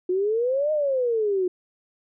sine exponential two-way sweep, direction up then down, 356.1 to 622.3 to 356.1 Hz, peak -20 dBFS, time 0.09-1.48 s, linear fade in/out 5 ms, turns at 0.72 s, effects none

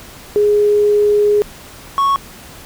sine / triangle tone pair in turn, 415.3 / 1106.1 Hz, G#4 / C#6, 0 / -4 cents, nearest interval octave + perfect fourth, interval 1696 cents, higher second, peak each -9 dBFS, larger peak neither, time 0.36-1.42 / 1.98-2.16 s, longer first, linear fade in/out 0 ms, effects pink hiss -37 dBFS RMS until 2.65 s

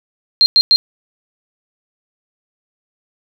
sine tone bursts, 4186 Hz, C8, in tune, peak -6 dBFS, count 3, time 0.41-0.76 s, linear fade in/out 0 ms, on 50 ms, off 100 ms, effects none

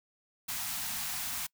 white band-stop noise, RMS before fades -36 dBFS, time 0.48-1.47 s, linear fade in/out 10 ms, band 270 to 660 Hz, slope 96 dB/octave, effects noise-tail reverb RT60 0.1 s tail -25 dB re dry

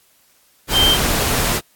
sine tone in noise, 3139 Hz, G7, 2 cents sharp, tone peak -12 dBFS, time 0.72-0.98 s, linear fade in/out 50 ms, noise pink, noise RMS -18 dBFS, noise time 0.68-1.61 s, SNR +3 dB, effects white hiss -56 dBFS RMS until 1.75 s + AAC 64 kbps

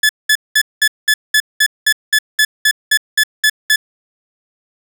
sawtooth tone bursts, 1723 Hz, A6, 37 cents flat, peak -5 dBFS, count 15, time 0.03-3.76 s, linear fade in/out 5 ms, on 62 ms, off 200 ms, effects none

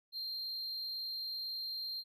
triangle tone with amplitude modulation, 4186 Hz, C8, in tune, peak -35 dBFS, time 0.12-2.04 s, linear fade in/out 50 ms, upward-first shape sine, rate 230 Hz, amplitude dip 40%, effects none

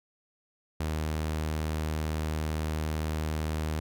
sawtooth tone, 77.78 Hz, D#2, in tune, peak -25 dBFS, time 0.8-3.8 s, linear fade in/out 5 ms, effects none

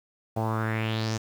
sawtooth tone with low-pass filter sweep, 110.8 Hz, A2, 13 cents sharp, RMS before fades -28 dBFS, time 0.36-1.18 s, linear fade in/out 10 ms, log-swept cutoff 710 to 6700 Hz, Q 3.9, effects 8-bit

